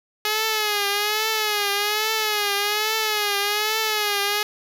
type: tone with vibrato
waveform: 5% pulse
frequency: 421.2 Hz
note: G#4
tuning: 24 cents sharp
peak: -9 dBFS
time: 0.25-4.43 s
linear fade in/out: 2 ms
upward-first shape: triangle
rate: 1.2 Hz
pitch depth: 89 cents each way
effects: none